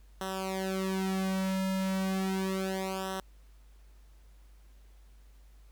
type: tone with flanger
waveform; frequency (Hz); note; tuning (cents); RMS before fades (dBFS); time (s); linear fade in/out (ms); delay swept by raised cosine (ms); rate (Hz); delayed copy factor
sawtooth; 190.3; F#3; +49; -32; 0.21-3.2; 2; 0.43 to 2.63; 0.34; -0.95
effects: added 50 Hz sine -53 dBFS peak until 5.71 s + pink hiss -68 dBFS RMS until 5.71 s